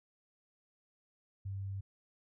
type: tone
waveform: sine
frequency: 97.7 Hz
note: G2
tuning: 5 cents flat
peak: -37 dBFS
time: 1.45-1.81 s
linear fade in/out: 10 ms
effects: none